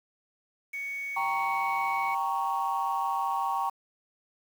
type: tone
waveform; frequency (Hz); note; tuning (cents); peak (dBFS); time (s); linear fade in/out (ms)
sine; 2231; C#7; +11; -32; 0.73-2.15; 10
type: chord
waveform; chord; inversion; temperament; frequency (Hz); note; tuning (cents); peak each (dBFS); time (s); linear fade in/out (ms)
sine; G diminished; none; equal with one note detuned; 784 / 929.6 / 1108.7; G5 / Bb5 / Db6; 0 / -5 / 0; -30; 1.16-3.7; 10
effects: tanh soft clip ceiling -19 dBFS + 8-bit